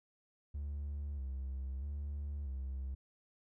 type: tone with vibrato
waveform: triangle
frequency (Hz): 69.2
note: C#2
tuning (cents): -2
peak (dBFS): -35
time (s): 0.54-2.95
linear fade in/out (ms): 10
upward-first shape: square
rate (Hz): 0.78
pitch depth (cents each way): 72
effects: tanh soft clip ceiling -32 dBFS

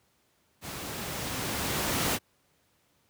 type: noise with level ramp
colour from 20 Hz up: pink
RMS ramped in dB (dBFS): -39 to -26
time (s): 0.61-2.19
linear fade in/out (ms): 50
effects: pink hiss -69 dBFS RMS until 3.09 s + high-pass 80 Hz 12 dB/octave

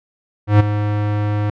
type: tone with ADSR envelope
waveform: square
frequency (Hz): 104.3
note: G#2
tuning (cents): +8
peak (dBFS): -6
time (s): 0.47-1.5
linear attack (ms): 130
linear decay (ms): 13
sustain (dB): -11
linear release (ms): 4
effects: low-pass 2000 Hz 12 dB/octave

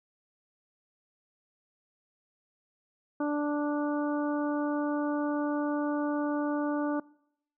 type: harmonic tone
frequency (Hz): 293.7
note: D4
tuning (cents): 0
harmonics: 1 / 2 / 3 / 4 / 5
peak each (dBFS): -28 / -34 / -38 / -40 / -42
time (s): 3.2-7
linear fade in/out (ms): 5
effects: noise-tail reverb RT60 0.7 s tail -23 dB re dry

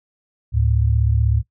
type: tone pair together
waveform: sine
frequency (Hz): 72.5 / 108.63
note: D2 / A2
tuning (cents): -22 / -22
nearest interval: perfect fifth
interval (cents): 700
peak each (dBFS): -17 / -17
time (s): 0.52-1.43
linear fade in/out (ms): 50
effects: noise-tail reverb RT60 0.1 s tail -20 dB re dry

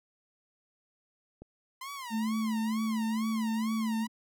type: click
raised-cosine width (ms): 2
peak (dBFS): -33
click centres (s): 1.42
type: tone with vibrato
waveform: sawtooth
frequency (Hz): 1014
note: B5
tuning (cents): +45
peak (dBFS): -35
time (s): 1.81-4.07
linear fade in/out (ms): 5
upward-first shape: sine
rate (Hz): 2.2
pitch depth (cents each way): 200
type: tone with pitch glide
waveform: sine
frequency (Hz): 220 to 221.5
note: A3 to A3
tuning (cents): 0 to +12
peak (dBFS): -28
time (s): 2.1-4.08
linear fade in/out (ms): 50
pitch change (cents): +12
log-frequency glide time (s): 2.59-3.33
effects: none

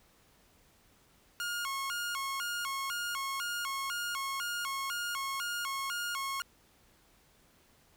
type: tone with vibrato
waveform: sawtooth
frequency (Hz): 1244.5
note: D#6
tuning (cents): 0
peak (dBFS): -30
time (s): 1.4-6.42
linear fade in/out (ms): 0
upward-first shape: square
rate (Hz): 2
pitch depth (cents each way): 230
effects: pink hiss -65 dBFS RMS until 7.96 s

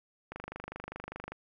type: click train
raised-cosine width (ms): 0.5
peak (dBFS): -25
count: 26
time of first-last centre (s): 0.32-1.32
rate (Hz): 25
effects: none

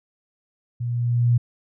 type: tone with level ramp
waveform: sine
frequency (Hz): 120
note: B2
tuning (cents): -49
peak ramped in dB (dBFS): -24 to -13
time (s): 0.8-1.38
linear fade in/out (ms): 10
effects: none

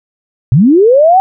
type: linear sweep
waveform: sine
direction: up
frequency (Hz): 107.6 to 781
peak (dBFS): -3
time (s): 0.52-1.2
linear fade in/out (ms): 0
effects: none

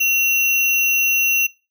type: tone with sample-and-hold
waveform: sine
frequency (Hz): 2739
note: F7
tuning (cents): -34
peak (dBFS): -14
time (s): 0-1.47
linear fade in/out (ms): 10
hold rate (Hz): 8820
effects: noise-tail reverb RT60 0.3 s tail -22 dB re dry

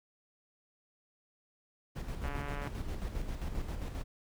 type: noise with tremolo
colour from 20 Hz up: brown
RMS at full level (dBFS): -36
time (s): 1.95-4.04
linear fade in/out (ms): 20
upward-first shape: square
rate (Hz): 7.5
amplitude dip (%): 45
type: click train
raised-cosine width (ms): 0.5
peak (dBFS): -27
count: 63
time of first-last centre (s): 2.24-2.674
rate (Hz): 143
effects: none

